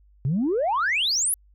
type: exponential sweep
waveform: sine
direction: up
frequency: 123.47 to 11670 Hz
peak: -19 dBFS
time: 0.25-1.34 s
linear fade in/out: 0 ms
effects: tanh soft clip ceiling -17 dBFS + added 50 Hz sine -53 dBFS peak until 1.54 s